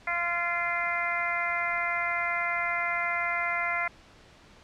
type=harmonic tone; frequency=345.4 Hz; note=F4; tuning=19 cents flat; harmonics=2 / 3 / 4 / 5 / 6 / 7; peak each=-34 / -36 / -33 / -37 / -29 / -39 dBFS; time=0.07-3.88 s; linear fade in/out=5 ms; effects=pink hiss -54 dBFS RMS until 4.63 s + low-pass 5000 Hz 12 dB/octave

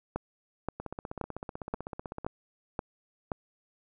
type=two click trains; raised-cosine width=1 ms; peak=-17 / -23 dBFS; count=7 / 24; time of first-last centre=0.16-3.318 / 0.8-2.247 s; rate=1.9 / 15.9 Hz; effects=none

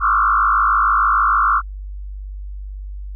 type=tone with frequency modulation; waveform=sine; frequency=1250 Hz; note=D#6; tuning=8 cents sharp; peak=-12 dBFS; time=0-1.62 s; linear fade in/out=50 ms; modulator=53.3 Hz; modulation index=3.2; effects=added 49 Hz sine -27 dBFS peak until 3.15 s

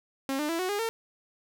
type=tone with pitch steps; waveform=sawtooth; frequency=270 / 299.6 / 332.4 / 368.8 / 409.2 / 454.1 Hz; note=C#4 / D4 / E4 / F#4 / G#4 / A#4; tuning=-45 / +35 / +15 / -6 / -26 / -45 cents; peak=-24 dBFS; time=0.29-0.89 s; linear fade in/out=0 ms; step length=100 ms; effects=none

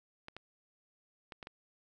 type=clicks; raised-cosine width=0.3 ms; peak=-29 dBFS; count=5; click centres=0.284 / 0.366 / 1.322 / 1.428 / 1.471 s; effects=none

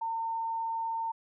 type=tone; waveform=sine; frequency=908 Hz; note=A#5; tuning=46 cents flat; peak=-30 dBFS; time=0.01-1.12 s; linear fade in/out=10 ms; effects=none

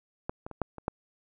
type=clicks; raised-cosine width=1 ms; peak=-17 / -24 / -27 / -13 / -27 / -14 dBFS; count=6; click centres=0.295 / 0.465 / 0.513 / 0.617 / 0.783 / 0.881 s; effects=none

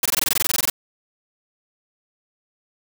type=noise bursts; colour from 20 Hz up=white; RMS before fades=-19 dBFS; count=15; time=0.03-0.7 s; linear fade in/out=2 ms; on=26 ms; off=20 ms; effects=none

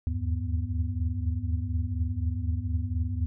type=tone cluster; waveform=sine; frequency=76.5 / 80.6 / 88.8 / 99.6 / 247.5 Hz; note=D#2 / E2 / F2 / G2 / B3; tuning=-29 / -38 / +29 / +28 / +4 cents; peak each=-31 / -31 / -38 / -31 / -38 dBFS; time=0.07-3.26 s; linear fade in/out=0 ms; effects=none

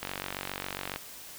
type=click train; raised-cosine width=0.3 ms; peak=-17 dBFS; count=45; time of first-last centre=0.03-0.96 s; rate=47.3 Hz; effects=white hiss -46 dBFS RMS until 1.38 s

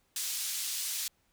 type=band-pass noise; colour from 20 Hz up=pink; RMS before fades=-35 dBFS; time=0.16-1.08 s; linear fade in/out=2 ms; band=4400 to 15000 Hz; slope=12 dB/octave; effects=pink hiss -72 dBFS RMS until 1.32 s

